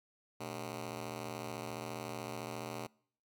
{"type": "ring-modulated tone", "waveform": "10% pulse", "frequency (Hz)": 169.5, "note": "E3", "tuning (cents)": 49, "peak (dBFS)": -29, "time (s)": [0.4, 2.87], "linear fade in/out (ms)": 10, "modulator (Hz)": 47.7, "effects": ["noise-tail reverb RT60 0.6 s tail -25 dB re dry"]}